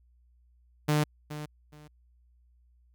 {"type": "tone with echo", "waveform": "sawtooth", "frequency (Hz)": 150.3, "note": "D3", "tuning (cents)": 40, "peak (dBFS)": -19, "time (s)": [0.88, 1.04], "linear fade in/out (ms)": 10, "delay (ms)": 420, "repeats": 2, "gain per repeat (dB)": -13, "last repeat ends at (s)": 1.88, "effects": ["added 60 Hz sine -60 dBFS peak until 2.94 s"]}